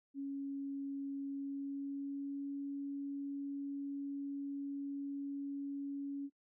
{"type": "tone with pitch glide", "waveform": "sine", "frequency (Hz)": [277.2, 280.3], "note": ["C#4", "C#4"], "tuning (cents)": [0, 19], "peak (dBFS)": -38, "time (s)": [0.14, 6.3], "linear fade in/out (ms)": 50, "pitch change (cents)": 19, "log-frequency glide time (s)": [1.28, 2.52], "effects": ["noise-tail reverb RT60 0.1 s tail -21 dB re dry"]}